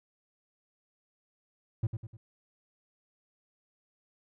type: tone with echo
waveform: triangle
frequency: 111.1 Hz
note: A2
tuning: 17 cents sharp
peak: -23 dBFS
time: 1.83-1.87 s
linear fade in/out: 5 ms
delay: 100 ms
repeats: 3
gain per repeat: -7 dB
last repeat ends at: 2.17 s
effects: none